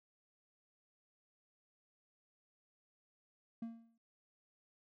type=tone with exponential decay; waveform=triangle; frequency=229.2 Hz; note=A#3; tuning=29 cents flat; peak=-36 dBFS; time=3.62-3.98 s; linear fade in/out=5 ms; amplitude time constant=77 ms; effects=none